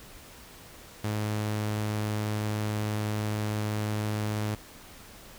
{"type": "tone", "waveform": "sawtooth", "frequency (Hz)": 106.2, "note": "G#2", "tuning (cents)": 39, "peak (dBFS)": -24, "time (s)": [1.04, 4.55], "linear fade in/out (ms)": 5, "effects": ["pink hiss -49 dBFS RMS until 5.38 s"]}